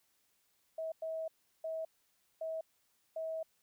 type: tone bursts at uneven times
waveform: sine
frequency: 644 Hz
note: E5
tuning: 41 cents flat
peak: -36 dBFS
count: 5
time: 0.78-0.92 / 1.02-1.28 / 1.64-1.85 / 2.41-2.61 / 3.16-3.43 s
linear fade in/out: 5 ms
effects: white hiss -75 dBFS RMS until 3.62 s